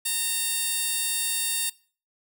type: tone with high-pass filter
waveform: 15% pulse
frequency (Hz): 919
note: A#5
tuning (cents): -25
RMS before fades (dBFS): -27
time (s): 0.05-1.7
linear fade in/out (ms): 10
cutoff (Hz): 6100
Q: 0.69
effects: noise-tail reverb RT60 0.4 s tail -21 dB re dry